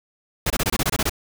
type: noise bursts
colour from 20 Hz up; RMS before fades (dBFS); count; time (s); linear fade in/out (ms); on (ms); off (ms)
pink; -21; 10; 0.46-1.096; 5; 42; 24
effects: none